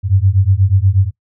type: beating tone pair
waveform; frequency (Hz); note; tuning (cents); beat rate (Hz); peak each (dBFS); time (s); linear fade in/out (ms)
sine; 92.5 / 100.8; F#2 / G2; 0 / +49; 8.3; -12; 0.03-1.11; 50
effects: noise-tail reverb RT60 0.1 s tail -20 dB re dry

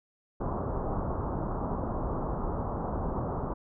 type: low-pass noise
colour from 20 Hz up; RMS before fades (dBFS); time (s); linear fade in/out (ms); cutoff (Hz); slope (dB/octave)
pink; -32; 0.4-3.54; 10; 1200; 48
effects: none

